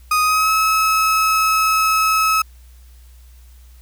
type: tone with pitch glide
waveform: 35% pulse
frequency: 1244.5 to 1290.6 Hz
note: D#6 to E6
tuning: 0 to -37 cents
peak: -12 dBFS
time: 0.11-2.42 s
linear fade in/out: 5 ms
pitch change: +63 cents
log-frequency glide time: 0.22-0.51 s
effects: added 61 Hz sine -41 dBFS peak until 3.81 s + white hiss -55 dBFS RMS until 3.81 s